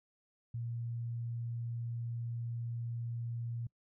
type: tone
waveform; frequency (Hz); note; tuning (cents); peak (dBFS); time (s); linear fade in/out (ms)
sine; 117.5; A#2; +14; -36; 0.54-3.67; 5
effects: noise-tail reverb RT60 0.1 s tail -26 dB re dry